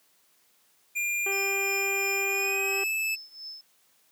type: tone with pitch glide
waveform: square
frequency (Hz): 2400 to 2617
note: D7 to E7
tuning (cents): +37 to -13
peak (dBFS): -27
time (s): 0.95-3.16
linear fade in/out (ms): 20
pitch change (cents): +150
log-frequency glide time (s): 2.23-2.89
type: harmonic tone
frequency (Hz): 392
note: G4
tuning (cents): 0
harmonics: 1 / 2 / 3 / 4 / 5 / 6 / 7 / 8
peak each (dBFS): -32 / -38 / -42 / -44 / -46 / -48 / -49 / -50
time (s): 1.26-2.84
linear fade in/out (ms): 5
type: tone with tremolo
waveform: sine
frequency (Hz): 5250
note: E8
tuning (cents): -8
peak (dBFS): -36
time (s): 1.32-3.61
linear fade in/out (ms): 2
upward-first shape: triangle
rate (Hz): 2.9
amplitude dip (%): 90
effects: white hiss -65 dBFS RMS until 4.11 s + high-pass 150 Hz 12 dB/octave